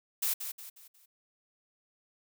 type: noise with echo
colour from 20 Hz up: blue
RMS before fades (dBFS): -30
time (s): 0.22-0.34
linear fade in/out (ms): 10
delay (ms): 180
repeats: 4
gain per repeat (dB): -8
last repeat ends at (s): 1.06
effects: none